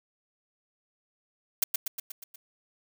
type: noise with echo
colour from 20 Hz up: blue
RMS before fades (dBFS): -23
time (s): 1.62-1.64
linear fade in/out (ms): 5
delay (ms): 120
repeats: 6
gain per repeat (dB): -4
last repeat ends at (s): 2.36
effects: none